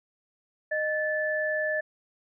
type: tone pair together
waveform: sine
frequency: 617 / 1745.1 Hz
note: D#5 / A6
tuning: -15 / -15 cents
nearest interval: octave + tritone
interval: 1800 cents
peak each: -28 dBFS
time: 0.71-1.81 s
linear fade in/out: 10 ms
effects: none